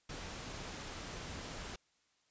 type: noise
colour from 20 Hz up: pink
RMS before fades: -45 dBFS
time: 0.09-1.76 s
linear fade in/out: 5 ms
effects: white hiss -75 dBFS RMS until 2.3 s + resampled to 16000 Hz